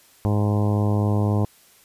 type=harmonic tone; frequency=103.83 Hz; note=G#2; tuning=in tune; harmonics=1 / 2 / 3 / 4 / 5 / 6 / 7 / 8 / 9 / 10; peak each=-19 / -25 / -29 / -31 / -33 / -35 / -36 / -37 / -38 / -39 dBFS; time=0.25-1.45 s; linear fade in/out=0 ms; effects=white hiss -54 dBFS RMS until 1.84 s + resampled to 32000 Hz